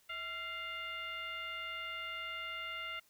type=tone with frequency modulation; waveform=sine; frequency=2093 Hz; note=C7; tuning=in tune; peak=-39 dBFS; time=0.09-3 s; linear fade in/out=10 ms; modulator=722 Hz; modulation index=1.3; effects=white hiss -69 dBFS RMS until 3.09 s